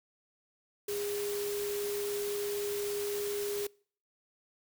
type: tone in noise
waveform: sine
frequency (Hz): 409.6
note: G#4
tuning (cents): -24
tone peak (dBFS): -33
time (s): 0.88-3.67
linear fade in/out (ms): 5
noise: white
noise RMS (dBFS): -41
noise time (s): 0.88-3.67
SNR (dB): +5
effects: noise-tail reverb RT60 0.5 s tail -26 dB re dry